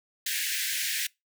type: high-pass noise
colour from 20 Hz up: pink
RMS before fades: -30 dBFS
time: 0.26-1.07 s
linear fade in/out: 5 ms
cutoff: 1600 Hz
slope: 96 dB/octave
effects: noise-tail reverb RT60 0.2 s tail -24 dB re dry